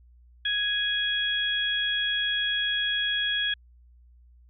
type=harmonic tone; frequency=830.6 Hz; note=G#5; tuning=in tune; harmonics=2 / 3 / 4; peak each=-28 / -37 / -26 dBFS; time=0.45-3.54 s; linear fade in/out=5 ms; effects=added 60 Hz sine -52 dBFS peak until 4.49 s